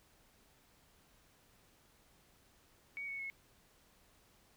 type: tone with pitch steps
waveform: sine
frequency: 2248 / 2216 / 2184 Hz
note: C#7 / C#7 / C#7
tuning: +24 / -1 / -26 cents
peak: -40 dBFS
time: 2.97-3.3 s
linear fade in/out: 0 ms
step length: 110 ms
effects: pink hiss -68 dBFS RMS until 4.56 s